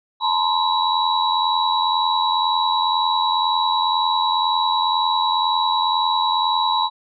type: tone cluster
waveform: sine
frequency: 871 / 953 / 1043 / 3907 Hz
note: A5 / A#5 / C6 / B7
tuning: -18 / +38 / -6 / -19 cents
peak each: -22 dBFS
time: 0.2-6.9 s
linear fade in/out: 50 ms
effects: none